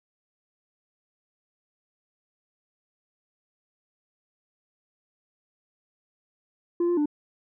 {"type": "tone with pitch steps", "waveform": "sine", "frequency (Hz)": [345.6, 349.5, 295.9], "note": ["F4", "F4", "D4"], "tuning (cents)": [-18, 1, 13], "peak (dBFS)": -18, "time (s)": [6.8, 7.058], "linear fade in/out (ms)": 5, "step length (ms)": 86, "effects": ["tanh soft clip ceiling -20 dBFS"]}